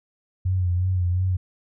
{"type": "tone with vibrato", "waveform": "sine", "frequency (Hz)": 90.8, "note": "F#2", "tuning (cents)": -32, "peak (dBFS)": -19, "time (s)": [0.45, 1.37], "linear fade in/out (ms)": 10, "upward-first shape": "sine", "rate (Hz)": 2.8, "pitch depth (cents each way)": 50, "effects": []}